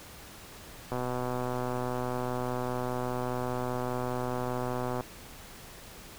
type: click train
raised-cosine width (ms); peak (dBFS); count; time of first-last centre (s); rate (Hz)
1; -19; 512; 0.92-5.008; 125
effects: pink hiss -48 dBFS RMS until 6.18 s